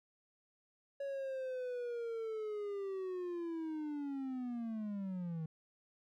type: linear sweep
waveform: triangle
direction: down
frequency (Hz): 560 to 156.2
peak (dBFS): -36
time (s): 1-5.46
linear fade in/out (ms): 5
effects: none